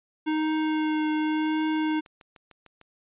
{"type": "tone with vibrato", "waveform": "square", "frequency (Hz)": 309.9, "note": "D#4", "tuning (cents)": -7, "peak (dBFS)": -24, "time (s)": [0.26, 2.01], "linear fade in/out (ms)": 20, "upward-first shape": "triangle", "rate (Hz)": 0.89, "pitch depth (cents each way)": 14}
{"type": "click train", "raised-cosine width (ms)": 0.3, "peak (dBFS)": -34, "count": 10, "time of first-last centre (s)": [1.46, 2.813], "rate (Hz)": 6.65}
{"effects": ["resampled to 8000 Hz"]}